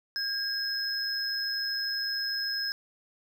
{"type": "tone pair together", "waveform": "triangle", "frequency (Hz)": [1617, 5144], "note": ["G#6", "E8"], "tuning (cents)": [-47, -43], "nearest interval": "octave + minor sixth", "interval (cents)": 2004, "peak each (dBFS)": [-32, -29], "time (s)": [0.16, 2.72], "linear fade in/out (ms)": 0, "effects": []}